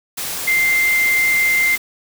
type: tone in noise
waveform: sine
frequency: 2091 Hz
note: C7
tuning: 2 cents flat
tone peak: -13 dBFS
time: 0.47-1.76 s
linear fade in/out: 10 ms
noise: white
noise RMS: -25 dBFS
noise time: 0.17-1.78 s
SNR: +9 dB
effects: none